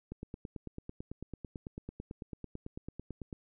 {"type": "click train", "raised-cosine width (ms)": 3, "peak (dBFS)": -28, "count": 30, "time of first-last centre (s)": [0.12, 3.328], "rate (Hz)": 9.04, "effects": []}